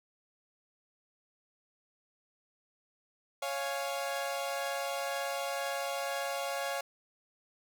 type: chord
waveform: sawtooth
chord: Db major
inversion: none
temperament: equal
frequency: 554.4 / 698.5 / 830.6 Hz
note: Db5 / F5 / Ab5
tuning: 0 / 0 / 0 cents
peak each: -32 / -34 / -37 dBFS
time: 3.42-6.81 s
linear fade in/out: 5 ms
effects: none